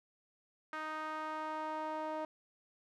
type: tone with band-pass filter sweep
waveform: sawtooth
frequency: 311.1 Hz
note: D#4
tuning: in tune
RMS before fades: -40 dBFS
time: 0.73-2.25 s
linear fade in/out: 2 ms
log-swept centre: 1400 to 770 Hz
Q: 2.5
effects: none